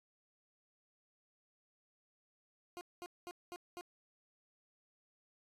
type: tone bursts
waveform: 20% pulse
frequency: 353.1 Hz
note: F4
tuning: 19 cents sharp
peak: -40 dBFS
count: 5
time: 2.77-3.81 s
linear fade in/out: 0 ms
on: 40 ms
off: 210 ms
effects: resampled to 32000 Hz